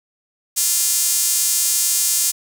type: tone with high-pass filter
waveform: sawtooth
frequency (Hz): 348.5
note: F4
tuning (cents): -4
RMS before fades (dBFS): -18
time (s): 0.56-2.32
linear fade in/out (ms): 20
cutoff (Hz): 7500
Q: 1.5
effects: none